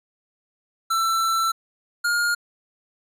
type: tone pair in turn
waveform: square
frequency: 1337 / 1419 Hz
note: E6 / F6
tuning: +24 / +27 cents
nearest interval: minor second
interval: 103 cents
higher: second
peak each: -20 / -20 dBFS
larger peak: neither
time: 0.9-1.52 / 2.04-2.35 s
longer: first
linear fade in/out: 10 ms
effects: resampled to 32000 Hz